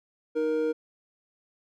triangle tone pair together, 310.5 / 470.1 Hz, D#4 / A#4, -3 / +15 cents, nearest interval perfect fifth, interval 718 cents, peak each -28 / -23 dBFS, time 0.35-0.73 s, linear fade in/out 20 ms, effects none

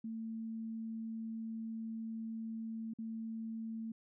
sine tone with dropouts, 224.2 Hz, A3, 33 cents sharp, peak -39 dBFS, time 0.04-3.92 s, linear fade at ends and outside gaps 5 ms, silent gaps 2.937-2.986 s, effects none

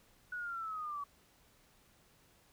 sine linear sweep, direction down, 1480 to 1129 Hz, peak -38 dBFS, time 0.32-1.04 s, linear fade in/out 5 ms, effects pink hiss -67 dBFS RMS until 2.52 s

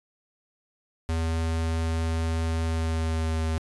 square tone with pitch glide, 81.6 to 80.11 Hz, E2 to E2, -17 to -49 cents, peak -25 dBFS, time 1.09-3.58 s, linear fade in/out 0 ms, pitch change -32 cents, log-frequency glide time 2.62-3.42 s, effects resampled to 24000 Hz

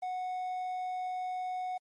triangle tone with quantisation, 736 Hz, F#5, 9 cents flat, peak -31 dBFS, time 0.02-1.78 s, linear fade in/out 10 ms, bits 10, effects MP3 48 kbps

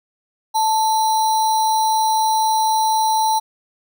sine tone with sample-and-hold, 878 Hz, A5, 4 cents flat, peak -14 dBFS, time 0.54-3.4 s, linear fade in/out 20 ms, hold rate 4900 Hz, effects none

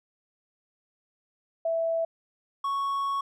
sine / triangle tone pair in turn, 659.3 / 1108.8 Hz, E5 / C#6, 0 / 0 cents, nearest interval major sixth, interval 900 cents, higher second, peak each -24 dBFS, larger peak neither, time 1.65-2.05 / 2.64-3.21 s, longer second, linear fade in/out 5 ms, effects none

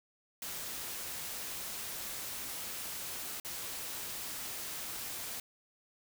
white noise with dropouts, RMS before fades -41 dBFS, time 0.42-5.4 s, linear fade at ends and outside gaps 2 ms, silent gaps 3.4-3.448 s, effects none

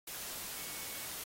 sine tone in noise, 2217 Hz, C#7, in tune, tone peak -54 dBFS, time 0.57-1.05 s, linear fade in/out 5 ms, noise white, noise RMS -43 dBFS, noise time 0.07-1.24 s, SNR -14 dB, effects AAC 48 kbps

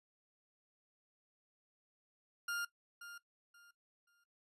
40% pulse tone with echo, 1405 Hz, F6, 10 cents sharp, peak -36 dBFS, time 2.48-2.65 s, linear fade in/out 5 ms, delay 530 ms, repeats 3, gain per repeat -12 dB, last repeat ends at 4.24 s, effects noise-tail reverb RT60 0.1 s tail -17 dB re dry + resampled to 32000 Hz

